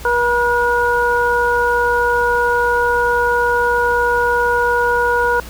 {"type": "harmonic tone", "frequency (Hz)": 481.5, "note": "B4", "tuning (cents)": -44, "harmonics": [1, 2, 3], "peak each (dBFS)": [-17, -17, -17], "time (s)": [0.05, 5.4], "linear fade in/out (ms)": 2, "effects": ["added 60 Hz sine -32 dBFS peak until 5.49 s", "pink hiss -36 dBFS RMS until 5.49 s"]}